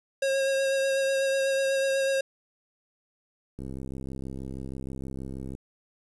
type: tone with vibrato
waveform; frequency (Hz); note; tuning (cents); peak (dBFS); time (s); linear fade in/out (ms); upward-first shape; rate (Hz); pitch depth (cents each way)
square; 541; C#5; -42; -24; 0.22-2.21; 5; sine; 8.1; 15
type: click train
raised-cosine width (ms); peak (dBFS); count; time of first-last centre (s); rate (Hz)
3; -25; 131; 3.59-5.551; 66.3
effects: resampled to 24000 Hz + 9-bit